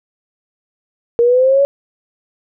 sine linear sweep, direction up, 466.2 to 565 Hz, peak -8 dBFS, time 1.19-1.65 s, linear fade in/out 0 ms, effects none

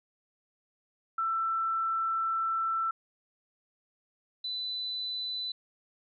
sine tone pair in turn, 1334 / 3997 Hz, E6 / B7, +20 / +20 cents, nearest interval octave + perfect fifth, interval 1900 cents, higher second, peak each -27 / -32 dBFS, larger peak first, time 1.18-2.91 / 4.44-5.52 s, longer first, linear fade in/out 5 ms, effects none

